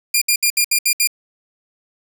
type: tone bursts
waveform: 10% pulse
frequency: 2405 Hz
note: D7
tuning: 41 cents sharp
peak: -4 dBFS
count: 7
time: 0.14-1.074 s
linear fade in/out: 5 ms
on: 76 ms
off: 67 ms
effects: none